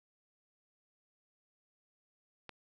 click, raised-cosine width 0.3 ms, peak -29 dBFS, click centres 2.493 s, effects none

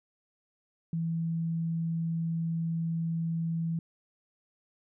sine tone, 165 Hz, E3, 2 cents sharp, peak -28 dBFS, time 0.93-3.79 s, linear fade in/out 2 ms, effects none

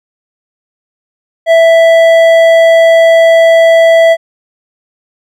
triangle tone with hard clipping, 660 Hz, E5, 2 cents sharp, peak -4 dBFS, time 1.46-4.17 s, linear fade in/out 50 ms, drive 12 dB, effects none

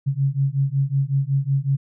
sine beating tone pair, 135 / 140.4 Hz, C#3 / C#3, -45 / +22 cents, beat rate 5.4 Hz, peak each -21 / -21 dBFS, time 0.06-1.77 s, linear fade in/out 20 ms, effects none

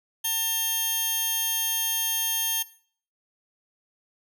10% pulse tone pair together, 898 / 3200 Hz, A5 / G7, +35 / +35 cents, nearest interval octave + minor seventh, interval 2200 cents, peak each -27 / -16 dBFS, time 0.24-2.63 s, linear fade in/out 10 ms, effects noise-tail reverb RT60 0.5 s tail -18 dB re dry

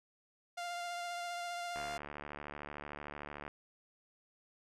sawtooth tone with vibrato, 698.5 Hz, F5, in tune, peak -35 dBFS, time 0.57-1.98 s, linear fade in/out 10 ms, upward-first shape triangle, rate 15 Hz, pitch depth 18 cents each way
click train, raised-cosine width 0.5 ms, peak -29 dBFS, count 127, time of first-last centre 1.76-3.479 s, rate 73.3 Hz
effects low-pass 9000 Hz 12 dB/octave

